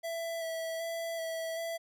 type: tone with vibrato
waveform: square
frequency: 659.3 Hz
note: E5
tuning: in tune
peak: -35 dBFS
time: 0.03-1.78 s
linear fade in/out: 20 ms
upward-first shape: square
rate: 1.3 Hz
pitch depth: 15 cents each way
effects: none

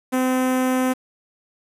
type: tone with notch filter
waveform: sawtooth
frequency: 256.8 Hz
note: C4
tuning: 32 cents flat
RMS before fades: -20 dBFS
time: 0.12-0.94 s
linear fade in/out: 20 ms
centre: 4300 Hz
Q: 0.8
effects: resampled to 32000 Hz + 7-bit

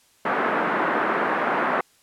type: band-pass noise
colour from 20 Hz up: white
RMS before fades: -23 dBFS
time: 0.25-1.81 s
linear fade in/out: 5 ms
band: 210 to 1600 Hz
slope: 24 dB/octave
effects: white hiss -59 dBFS RMS until 2.02 s + low-pass 11000 Hz 12 dB/octave

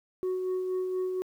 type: tone with tremolo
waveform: sine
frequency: 370 Hz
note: F#4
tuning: in tune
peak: -24 dBFS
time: 0.23-1.22 s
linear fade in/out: 0 ms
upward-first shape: sine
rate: 4.2 Hz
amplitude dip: 40%
effects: tanh soft clip ceiling -26 dBFS + 10-bit

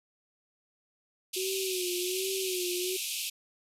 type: band-pass noise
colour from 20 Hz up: pink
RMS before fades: -35 dBFS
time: 1.33-3.3 s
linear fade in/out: 10 ms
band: 2400 to 14000 Hz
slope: 96 dB/octave
type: tone with vibrato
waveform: sine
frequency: 370 Hz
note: F#4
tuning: in tune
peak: -32 dBFS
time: 1.36-2.97 s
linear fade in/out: 10 ms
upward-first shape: sine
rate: 1.3 Hz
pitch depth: 67 cents each way
effects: none

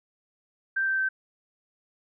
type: tone with pitch steps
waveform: sine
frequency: 1568 / 1558.1 / 1548.2 Hz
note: G6 / G6 / G6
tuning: 0 / -11 / -22 cents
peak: -23 dBFS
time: 0.76-1.09 s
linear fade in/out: 10 ms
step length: 110 ms
effects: none

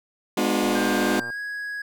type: chord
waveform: sawtooth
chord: G# diminished seventh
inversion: none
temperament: just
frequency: 207.7 / 249.2 / 299 / 358.8 Hz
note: G#3 / B3 / D4 / F4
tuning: 0 / +16 / +31 / +47 cents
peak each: -22 dBFS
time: 0.37-1.2 s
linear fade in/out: 5 ms
type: click train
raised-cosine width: 1 ms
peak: -26 dBFS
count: 81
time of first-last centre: 0.63-1.302 s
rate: 119 Hz
type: tone with pitch glide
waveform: triangle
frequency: 1587 to 1663 Hz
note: G6 to G#6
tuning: +21 to +2 cents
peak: -27 dBFS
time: 0.75-1.82 s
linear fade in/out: 5 ms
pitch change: +81 cents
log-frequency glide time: 1.22-1.38 s
effects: none

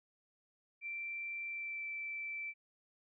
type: tone with pitch glide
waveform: sine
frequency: 2349 to 2329 Hz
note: D7 to D7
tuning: 0 to -15 cents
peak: -39 dBFS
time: 0.81-2.54 s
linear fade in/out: 50 ms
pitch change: -15 cents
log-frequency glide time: 1.47-1.85 s
effects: none

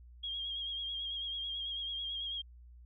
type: tone with vibrato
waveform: sine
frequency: 3255 Hz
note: G#7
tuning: 36 cents flat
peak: -36 dBFS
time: 0.23-2.42 s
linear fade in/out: 10 ms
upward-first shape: sine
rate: 9.1 Hz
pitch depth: 40 cents each way
effects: added 60 Hz sine -52 dBFS peak until 2.85 s

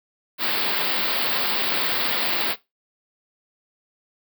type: band-stop noise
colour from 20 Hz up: white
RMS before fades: -23 dBFS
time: 0.38-2.56 s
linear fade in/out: 50 ms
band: 4900 to 16000 Hz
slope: 96 dB/octave
effects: noise-tail reverb RT60 0.2 s tail -18 dB re dry + high-pass 200 Hz 12 dB/octave

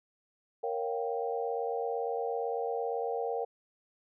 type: chord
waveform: sine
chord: G half-diminished seventh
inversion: first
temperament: equal with one note detuned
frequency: 466.2 / 554.4 / 706.2 / 784 Hz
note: Bb4 / Db5 / F5 / G5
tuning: 0 / 0 / +19 / 0 cents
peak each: -33 / -39 / -38 / -37 dBFS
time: 0.63-3.45 s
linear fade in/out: 10 ms
effects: none

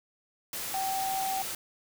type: tone in noise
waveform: sine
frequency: 770 Hz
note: G5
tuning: 31 cents flat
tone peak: -29 dBFS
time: 0.74-1.42 s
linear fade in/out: 2 ms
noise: white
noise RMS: -36 dBFS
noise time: 0.53-1.55 s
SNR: +4 dB
effects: none

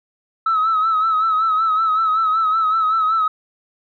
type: tone with vibrato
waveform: sine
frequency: 1296 Hz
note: E6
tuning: 30 cents flat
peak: -13 dBFS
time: 0.46-3.28 s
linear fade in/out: 5 ms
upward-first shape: sine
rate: 5.3 Hz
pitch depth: 53 cents each way
effects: tanh soft clip ceiling -11 dBFS

